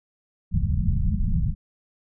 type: low-pass noise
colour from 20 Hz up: pink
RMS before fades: -22 dBFS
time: 0.51-1.55 s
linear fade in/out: 50 ms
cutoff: 210 Hz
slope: 96 dB/octave
effects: none